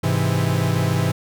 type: chord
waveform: 45% pulse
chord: Ab augmented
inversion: none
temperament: equal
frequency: 103.83 / 130.81 / 164.81 Hz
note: Ab2 / C3 / E3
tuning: 0 / 0 / 0 cents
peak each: -22 dBFS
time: 0.03-1.12 s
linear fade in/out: 10 ms
effects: none